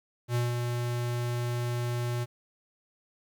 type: tone with ADSR envelope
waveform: square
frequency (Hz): 120.7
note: B2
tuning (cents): -39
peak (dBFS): -25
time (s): 0.28-2.26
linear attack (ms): 72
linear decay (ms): 170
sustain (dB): -4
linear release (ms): 33
effects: 10-bit